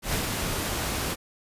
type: noise with ADSR envelope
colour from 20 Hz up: pink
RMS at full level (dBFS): -26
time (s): 0.02-1.16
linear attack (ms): 110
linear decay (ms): 81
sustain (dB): -3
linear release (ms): 35
effects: resampled to 32000 Hz